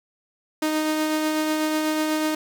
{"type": "tone with tremolo", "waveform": "sawtooth", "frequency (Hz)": 309.8, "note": "D#4", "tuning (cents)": -7, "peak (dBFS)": -16, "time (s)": [0.62, 2.35], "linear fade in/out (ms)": 5, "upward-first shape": "triangle", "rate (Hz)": 8.1, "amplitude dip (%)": 30, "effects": ["7-bit"]}